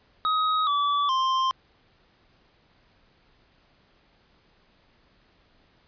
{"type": "tone with pitch steps", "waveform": "square", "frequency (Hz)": [1262, 1150.6, 1049], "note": ["D#6", "D6", "C6"], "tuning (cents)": [24, -36, 4], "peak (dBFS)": -22, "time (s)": [0.25, 1.51], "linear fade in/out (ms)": 0, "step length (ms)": 420, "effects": ["pink hiss -62 dBFS RMS until 5.87 s", "resampled to 11025 Hz"]}